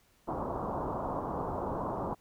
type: low-pass noise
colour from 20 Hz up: white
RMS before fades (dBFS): -35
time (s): 0.27-2.15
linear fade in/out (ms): 20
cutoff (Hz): 1100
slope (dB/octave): 48
effects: pink hiss -67 dBFS RMS until 2.2 s